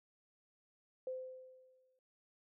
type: tone with exponential decay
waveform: sine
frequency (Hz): 515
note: C5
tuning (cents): -28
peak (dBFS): -37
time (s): 1.07-1.99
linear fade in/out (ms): 2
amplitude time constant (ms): 200
effects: none